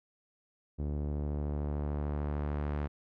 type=tone with low-pass filter sweep; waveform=sawtooth; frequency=73.42 Hz; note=D2; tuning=in tune; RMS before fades=-34 dBFS; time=0.78-2.88 s; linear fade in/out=20 ms; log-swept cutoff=400 to 1800 Hz; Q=0.77; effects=none